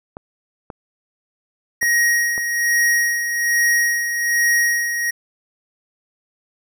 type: clicks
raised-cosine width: 1 ms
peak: -18 dBFS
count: 4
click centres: 0.169 / 0.702 / 1.829 / 2.379 s
type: tone with tremolo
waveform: square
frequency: 1886 Hz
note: A#6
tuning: 20 cents sharp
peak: -14 dBFS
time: 1.81-5.11 s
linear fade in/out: 10 ms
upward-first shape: sine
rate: 1.2 Hz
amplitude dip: 55%
effects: none